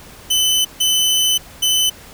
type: tone bursts at uneven times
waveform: sawtooth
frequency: 3026 Hz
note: F#7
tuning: 38 cents sharp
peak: -10 dBFS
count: 3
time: 0.3-0.65 / 0.8-1.38 / 1.62-1.9 s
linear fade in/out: 10 ms
effects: pink hiss -40 dBFS RMS until 2.13 s